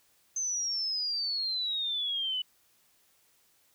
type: exponential sweep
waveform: sine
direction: down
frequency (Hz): 6272 to 2965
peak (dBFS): -29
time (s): 0.36-2.42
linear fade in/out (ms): 5
effects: white hiss -67 dBFS RMS until 3.74 s